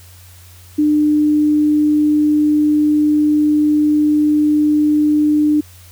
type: tone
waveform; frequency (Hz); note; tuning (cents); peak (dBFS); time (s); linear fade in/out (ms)
sine; 300; D4; +37; -10; 0.78-5.61; 10
effects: added 90 Hz sine -40 dBFS peak until 5.91 s + white hiss -45 dBFS RMS until 5.91 s